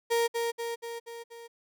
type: tone with echo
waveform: 35% pulse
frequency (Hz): 466.2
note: A#4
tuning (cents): 0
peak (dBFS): -22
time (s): 0.1-0.28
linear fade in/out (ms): 20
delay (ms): 240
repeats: 5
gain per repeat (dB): -4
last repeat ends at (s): 1.48
effects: none